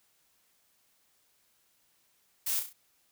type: noise with echo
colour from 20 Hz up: blue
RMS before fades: -31 dBFS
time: 2.46-2.6 s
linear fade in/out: 10 ms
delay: 33 ms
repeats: 4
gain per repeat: -6 dB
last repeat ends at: 2.732 s
effects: white hiss -70 dBFS RMS until 3.11 s